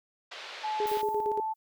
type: band-pass noise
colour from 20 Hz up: white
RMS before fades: -43 dBFS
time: 0.31-1.02 s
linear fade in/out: 10 ms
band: 450 to 4100 Hz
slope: 24 dB/octave
type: tone with pitch glide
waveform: sine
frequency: 860 to 877.1 Hz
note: A5 to A5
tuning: -40 to -6 cents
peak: -29 dBFS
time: 0.63-1.54 s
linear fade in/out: 20 ms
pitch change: +34 cents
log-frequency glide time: 0.84-1.14 s
type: tone with tremolo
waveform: sine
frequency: 417.4 Hz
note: G#4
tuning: 9 cents sharp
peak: -27 dBFS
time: 0.8-1.4 s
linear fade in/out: 2 ms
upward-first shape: square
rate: 8.7 Hz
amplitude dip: 70%
type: noise with exponential decay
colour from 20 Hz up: violet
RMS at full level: -40 dBFS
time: 0.87-1.56 s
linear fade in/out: 0 ms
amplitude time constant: 150 ms
effects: none